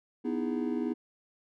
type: chord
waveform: triangle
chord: E major seventh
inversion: second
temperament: just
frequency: 247.2 / 309 / 329.6 / 412 Hz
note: B3 / D#4 / E4 / G#4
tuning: +2 / -12 / 0 / -14 cents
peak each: -30 / -33 / -34 / -35 dBFS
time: 0.24-0.94 s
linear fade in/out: 20 ms
effects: none